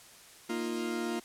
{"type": "chord", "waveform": "40% pulse", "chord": "Bb suspended fourth", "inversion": "none", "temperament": "equal", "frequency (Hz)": [233.1, 311.1, 349.2], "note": ["Bb3", "Eb4", "F4"], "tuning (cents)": [0, 0, 0], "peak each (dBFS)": [-35, -39, -34], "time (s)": [0.49, 1.2], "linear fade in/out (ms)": 10, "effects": ["white hiss -54 dBFS RMS until 1.24 s", "low-pass 11000 Hz 12 dB/octave"]}